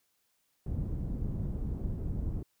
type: low-pass noise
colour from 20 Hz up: pink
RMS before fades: -34 dBFS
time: 0.66-2.43 s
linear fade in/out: 5 ms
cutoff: 200 Hz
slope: 12 dB/octave
effects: white hiss -75 dBFS RMS until 2.6 s